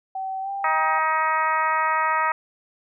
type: tone with pitch glide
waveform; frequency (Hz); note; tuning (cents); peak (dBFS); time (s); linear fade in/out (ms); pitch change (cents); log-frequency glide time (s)
sine; 765 to 790.6; G5 to G5; -42 to +15; -26; 0.15-0.99; 5; +57; 0.41-0.5
type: harmonic tone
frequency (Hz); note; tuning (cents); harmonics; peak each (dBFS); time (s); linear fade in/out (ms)
315.6; D#4; +25; 2 / 3 / 4 / 5 / 6 / 7 / 8; -32 / -23 / -23 / -32 / -27 / -33 / -37; 0.64-2.32; 2
effects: none